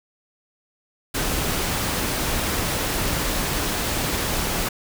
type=noise; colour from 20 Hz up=pink; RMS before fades=-24 dBFS; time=1.14-4.69 s; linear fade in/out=10 ms; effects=none